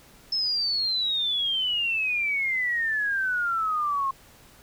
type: exponential sweep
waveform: sine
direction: down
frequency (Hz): 5280 to 1067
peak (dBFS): -23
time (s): 0.32-4.11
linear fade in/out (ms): 5
effects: pink hiss -53 dBFS RMS until 4.62 s